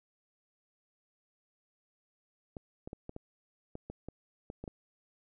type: clicks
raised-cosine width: 2 ms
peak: -28 dBFS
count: 11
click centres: 2.568 / 2.875 / 2.931 / 3.094 / 3.164 / 3.754 / 3.9 / 4.086 / 4.501 / 4.64 / 4.678 s
effects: none